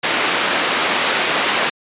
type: band-pass noise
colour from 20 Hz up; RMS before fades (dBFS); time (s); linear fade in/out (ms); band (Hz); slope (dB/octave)
white; -18; 0.03-1.7; 10; 260 to 2900; 12
effects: resampled to 8000 Hz